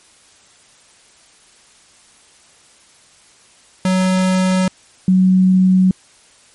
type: tone pair in turn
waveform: square / sine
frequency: 186.2 / 186.2 Hz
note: F#3 / F#3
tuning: +11 / +11 cents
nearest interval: unison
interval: 0 cents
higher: neither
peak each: -13 / -8 dBFS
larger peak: second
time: 3.85-4.68 / 5.08-5.91 s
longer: neither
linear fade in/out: 2 ms
effects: white hiss -49 dBFS RMS until 6.54 s + MP3 48 kbps